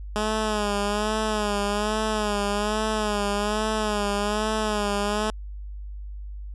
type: tone with vibrato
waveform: 10% pulse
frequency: 210 Hz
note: G#3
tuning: 19 cents sharp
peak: -15 dBFS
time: 0.16-5.3 s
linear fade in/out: 0 ms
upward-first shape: sine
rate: 1.2 Hz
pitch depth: 64 cents each way
effects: added 50 Hz sine -33 dBFS peak until 6.54 s + resampled to 24000 Hz